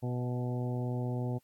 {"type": "harmonic tone with a mistuned harmonic", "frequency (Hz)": 123.47, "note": "B2", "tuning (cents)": 0, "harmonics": [1, 2, 3, 4, 5, 6, 7], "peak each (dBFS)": [-32, -38, -42, -44, -46, -48, -49], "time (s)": [0.02, 1.39], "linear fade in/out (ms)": 20, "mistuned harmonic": 5, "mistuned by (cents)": 19, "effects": ["white hiss -73 dBFS RMS until 1.43 s", "AAC 64 kbps"]}